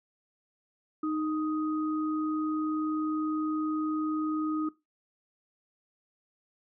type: tone pair together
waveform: sine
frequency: 309.6 / 1249 Hz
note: D#4 / D#6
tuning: -9 / +6 cents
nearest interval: 2 octaves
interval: 2415 cents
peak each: -28 / -36 dBFS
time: 1.03-4.69 s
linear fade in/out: 5 ms
effects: noise-tail reverb RT60 0.2 s tail -18 dB re dry